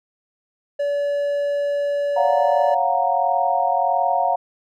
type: tone with pitch glide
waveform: triangle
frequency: 573 to 580.3 Hz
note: D5 to D5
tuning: -43 to -21 cents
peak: -17 dBFS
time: 0.79-2.75 s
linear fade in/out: 10 ms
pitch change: +22 cents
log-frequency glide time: 2.17-2.32 s
type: chord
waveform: sine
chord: Gb major seventh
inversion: second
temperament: equal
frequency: 554.4 / 698.5 / 740 / 932.3 Hz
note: Db5 / F5 / Gb5 / Bb5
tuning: 0 / 0 / 0 / 0 cents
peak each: -26 / -20 / -21 / -23 dBFS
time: 2.16-4.36 s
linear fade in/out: 10 ms
effects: none